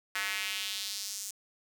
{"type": "tone with high-pass filter sweep", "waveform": "square", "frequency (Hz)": 100.3, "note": "G2", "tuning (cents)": 40, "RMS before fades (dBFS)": -36, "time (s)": [0.15, 1.31], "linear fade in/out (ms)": 5, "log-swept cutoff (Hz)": [1700, 7100], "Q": 2, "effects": ["9-bit"]}